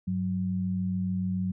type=tone pair together; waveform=sine; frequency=98 / 185 Hz; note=G2 / F#3; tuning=0 / 0 cents; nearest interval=major seventh; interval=1100 cents; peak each=-33 / -27 dBFS; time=0.07-1.52 s; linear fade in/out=10 ms; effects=none